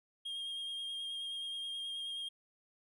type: tone with vibrato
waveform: triangle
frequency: 3231 Hz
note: G#7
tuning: 48 cents flat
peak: -37 dBFS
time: 0.25-2.29 s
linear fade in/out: 10 ms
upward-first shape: sine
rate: 9.4 Hz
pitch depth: 16 cents each way
effects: none